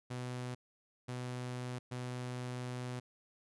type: tone bursts at uneven times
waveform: sawtooth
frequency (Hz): 124.7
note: B2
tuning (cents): +17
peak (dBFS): -35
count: 3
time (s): 0.1-0.55 / 1.08-1.79 / 1.91-3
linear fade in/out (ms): 10
effects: resampled to 24000 Hz